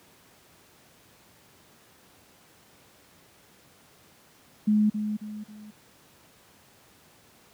sine tone with echo, 211.7 Hz, G#3, 33 cents sharp, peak -18 dBFS, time 4.67-4.9 s, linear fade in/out 10 ms, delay 270 ms, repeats 3, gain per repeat -8 dB, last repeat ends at 5.71 s, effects pink hiss -57 dBFS RMS until 7.53 s + high-pass 100 Hz 12 dB/octave

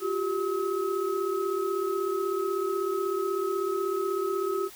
sine tone cluster, 355.7 / 391.9 / 1280 Hz, F4 / G4 / D#6, +32 / 0 / +49 cents, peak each -31 / -28 / -33 dBFS, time 0-4.7 s, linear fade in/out 50 ms, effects white hiss -48 dBFS RMS until 4.75 s

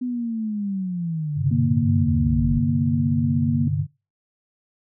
sine linear sweep, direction down, 252.7 to 45.76 Hz, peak -23 dBFS, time 0.01-2.6 s, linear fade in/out 10 ms
sine chord, G suspended fourth, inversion none, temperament just, 98 / 130.67 / 147 Hz, G2 / C3 / D3, 0 / -2 / +2 cents, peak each -25 / -27 / -22 dBFS, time 1.35-3.87 s, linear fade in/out 50 ms
sine tone with pitch glide, 233.1 to 235.1 Hz, A#3 to A#3, 0 to +15 cents, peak -21 dBFS, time 1.51-3.68 s, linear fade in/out 5 ms, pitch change +15 cents, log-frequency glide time 2.17-2.78 s
effects noise-tail reverb RT60 0.3 s tail -25 dB re dry

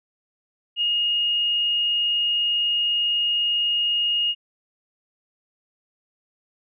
sine tone, 2858 Hz, F7, 39 cents sharp, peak -19 dBFS, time 0.76-4.35 s, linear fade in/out 50 ms, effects none

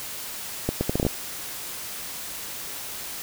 accelerating click train, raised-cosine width 2 ms, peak -9 dBFS, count 8, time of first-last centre 0.69-1.066 s, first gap 120 ms, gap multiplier 0.71, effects white hiss -35 dBFS RMS until 3.22 s

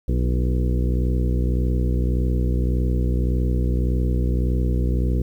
harmonic tone with a mistuned harmonic, 61.74 Hz, B1, in tune, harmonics 1 / 2 / 3 / 4 / 5 / 6 / 7 / 8, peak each -19 / -25 / -29 / -31 / -33 / -35 / -36 / -37 dBFS, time 0.08-5.22 s, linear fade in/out 5 ms, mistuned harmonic 5, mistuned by +45 cents, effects 9-bit

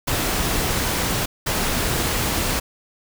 pink noise bursts at uneven times, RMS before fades -22 dBFS, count 2, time 0.07-1.26 / 1.46-2.6 s, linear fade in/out 10 ms, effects none

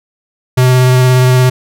square tone with vibrato, 127.3 Hz, C3, 47 cents flat, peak -6 dBFS, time 0.57-1.5 s, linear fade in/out 10 ms, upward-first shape sine, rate 17 Hz, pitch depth 11 cents each way, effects none

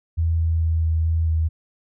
sine tone with pitch steps, 82.3 / 81.8 / 81.3 / 80.6 / 81.6 / 80.1 Hz, E2 / E2 / E2 / E2 / E2 / E2, -2 / -13 / -23 / -38 / -17 / -49 cents, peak -17 dBFS, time 0.17-1.49 s, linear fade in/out 20 ms, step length 220 ms, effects none

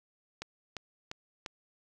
click train, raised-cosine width 0.2 ms, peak -21 dBFS, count 4, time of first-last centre 0.42-1.462 s, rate 2.88 Hz, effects none

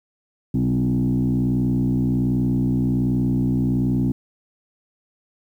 sine tone with frequency modulation, 196.7 Hz, G3, 6 cents sharp, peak -16 dBFS, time 0.54-4.12 s, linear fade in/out 5 ms, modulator 61.3 Hz, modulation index 1.6, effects tanh soft clip ceiling -13 dBFS + 9-bit

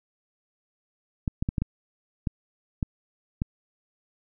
clicks, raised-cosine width 5 ms, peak -13 dBFS, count 8, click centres 1.278 / 1.425 / 1.489 / 1.582 / 1.62 / 2.272 / 2.828 / 3.419 s, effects none

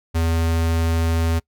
square tone, 82.41 Hz, E2, in tune, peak -18 dBFS, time 0.14-1.4 s, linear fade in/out 20 ms, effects noise-tail reverb RT60 0.1 s tail -23 dB re dry

